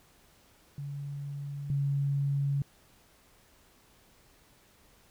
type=tone pair in turn; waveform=sine; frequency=142 / 140.29 Hz; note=C#3 / C#3; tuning=+42 / +21 cents; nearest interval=unison; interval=21 cents; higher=first; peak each=-35 / -26 dBFS; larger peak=second; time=0.78-1.7 / 1.7-2.62 s; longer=neither; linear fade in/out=2 ms; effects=pink hiss -62 dBFS RMS until 5.1 s